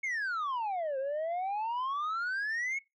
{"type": "exponential two-way sweep", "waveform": "sine", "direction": "down then up", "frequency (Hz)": [2217, 523.3, 2217], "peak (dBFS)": -28, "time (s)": [0.03, 2.79], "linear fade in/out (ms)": 10, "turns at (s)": 0.98, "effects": ["noise-tail reverb RT60 0.2 s tail -22 dB re dry", "tanh soft clip ceiling -30 dBFS"]}